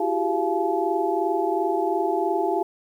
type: tone cluster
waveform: sine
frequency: 338.2 / 377.6 / 400.5 / 691 / 858 Hz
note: E4 / F#4 / G4 / F5 / A5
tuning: +44 / +35 / +37 / -19 / -44 cents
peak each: -27 dBFS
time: 0-2.63 s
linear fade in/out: 5 ms
effects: 9-bit